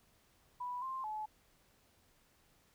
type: tone with pitch steps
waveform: sine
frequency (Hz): 986 / 1052 / 858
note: B5 / C6 / A5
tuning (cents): -3 / +9 / -44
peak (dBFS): -38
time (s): 0.6-1.26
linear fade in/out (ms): 10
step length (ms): 220
effects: pink hiss -70 dBFS RMS until 2.74 s